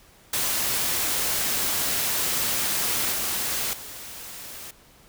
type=noise with level steps; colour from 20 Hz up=white; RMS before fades=-25 / -27 / -39 dBFS; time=0.33-4.71 s; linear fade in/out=5 ms; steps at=3.12 / 3.73 s; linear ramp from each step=2 ms; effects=pink hiss -54 dBFS RMS until 5.08 s